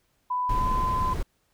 sine tone with pitch glide, 996 to 1021 Hz, B5 to C6, +14 to -43 cents, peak -24 dBFS, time 0.3-1.14 s, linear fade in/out 10 ms, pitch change +43 cents, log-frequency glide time 0.48-0.7 s
brown noise, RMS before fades -28 dBFS, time 0.49-1.23 s, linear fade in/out 5 ms
effects pink hiss -70 dBFS RMS until 1.53 s

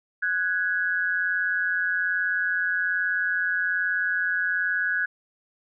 sine tone pair together, 1480 / 1661.2 Hz, F#6 / G#6, 0 / 0 cents, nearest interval major second, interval 200 cents, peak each -25 dBFS, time 0.22-5.06 s, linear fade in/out 10 ms, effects none

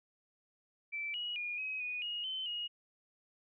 sine tone with pitch steps, 2327 / 2907 / 2432 / 2539 / 2473 / 2875 / 3066 / 2880 Hz, D7 / F#7 / D#7 / D#7 / D#7 / F7 / G7 / F#7, -17 / -31 / -40 / +34 / -11 / +50 / -39 / -47 cents, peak -36 dBFS, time 0.92-2.68 s, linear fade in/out 20 ms, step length 220 ms, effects none

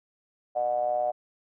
triangle ring-modulated tone, 61.6 Hz, B1, 4 cents flat, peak -19 dBFS, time 0.55-1.12 s, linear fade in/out 20 ms, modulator 669 Hz, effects none

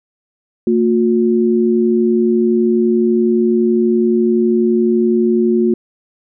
sine tone pair together, 227.3 / 359.2 Hz, A#3 / F4, -43 / +49 cents, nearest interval minor sixth, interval 792 cents, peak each -13 dBFS, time 0.67-5.74 s, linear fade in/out 2 ms, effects none

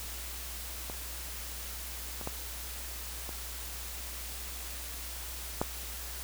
clicks, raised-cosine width 1 ms, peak -25 / -27 / -20 / -26 / -14 dBFS, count 5, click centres 0.899 / 2.213 / 2.274 / 3.292 / 5.615 s, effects added 60 Hz sine -43 dBFS peak until 6.23 s + white hiss -42 dBFS RMS until 6.23 s

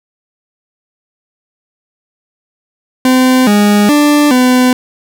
40% pulse tone with pitch steps, 256.6 / 206.4 / 294.3 / 252.2 Hz, C4 / G#3 / D4 / B3, -34 / -10 / +4 / +36 cents, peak -5 dBFS, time 3.05-4.73 s, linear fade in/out 2 ms, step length 420 ms, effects none

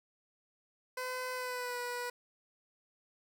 15% pulse tone with pitch glide, 508 to 488.4 Hz, B4 to B4, +49 to -19 cents, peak -30 dBFS, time 0.97-2.1 s, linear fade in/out 5 ms, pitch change -68 cents, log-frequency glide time 1.33-1.79 s, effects none

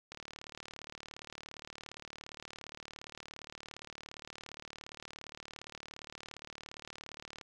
click train, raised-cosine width 0.2 ms, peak -28 dBFS, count 273, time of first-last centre 0.12-7.412 s, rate 37.3 Hz, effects none

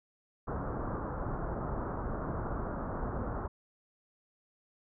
pink low-pass noise, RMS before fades -36 dBFS, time 0.47-3.48 s, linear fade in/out 10 ms, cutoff 1400 Hz, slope 48 dB/octave, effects none

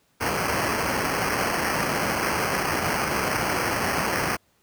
white noise with sample-and-hold, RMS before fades -25 dBFS, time 0.2-4.37 s, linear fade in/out 20 ms, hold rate 3675 Hz, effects pink hiss -65 dBFS RMS until 4.62 s + high-pass 60 Hz 12 dB/octave

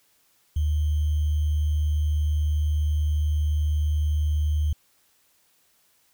sine tone with sample-and-hold, 75.8 Hz, D#2, 45 cents flat, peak -20 dBFS, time 0.56-4.73 s, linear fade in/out 5 ms, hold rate 3150 Hz, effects white hiss -64 dBFS RMS until 6.13 s

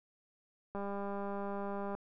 click train, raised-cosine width 1 ms, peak -27 dBFS, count 241, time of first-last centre 0.75-1.95 s, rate 200 Hz, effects none

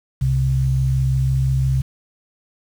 sine tone pair together, 65.41 / 131.27 Hz, C2 / C3, 0 / +6 cents, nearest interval octave, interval 1206 cents, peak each -21 / -16 dBFS, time 0.21-1.82 s, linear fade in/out 10 ms, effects 7-bit

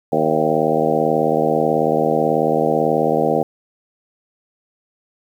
harmonic tone with a mistuned harmonic, 78.3 Hz, D#2, 11 cents sharp, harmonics 2 / 3 / 4 / 5 / 6 / 7 / 8 / 9 / 10, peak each -26 / -24 / -24 / -24 / -20 / -21 / -27 / -23 / -23 dBFS, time 0.12-3.43 s, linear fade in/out 5 ms, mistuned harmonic 9, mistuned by -40 cents, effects 8-bit

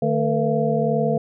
sine tone cluster, 152.4 / 222.9 / 447.7 / 490 / 679 Hz, D#3 / A3 / A4 / B4 / F5, -36 / +23 / +30 / -14 / -49 cents, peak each -24 dBFS, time 0.02-1.18 s, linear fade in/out 5 ms, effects none

